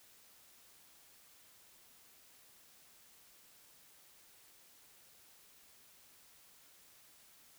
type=silence; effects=white hiss -63 dBFS RMS until 7.58 s